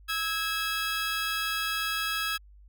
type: tone pair together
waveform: 20% pulse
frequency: 1300 / 1647.1 Hz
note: E6 / G#6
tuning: -24 / -15 cents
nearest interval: major third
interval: 409 cents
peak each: -26 dBFS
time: 0.08-2.38 s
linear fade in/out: 20 ms
effects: added 50 Hz sine -50 dBFS peak until 2.68 s